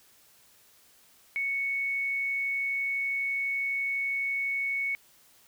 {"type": "tone", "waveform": "sine", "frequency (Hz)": 2217, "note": "C#7", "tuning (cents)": 0, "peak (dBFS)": -27, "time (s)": [1.36, 4.95], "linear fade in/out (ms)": 0, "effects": ["white hiss -60 dBFS RMS until 5.47 s"]}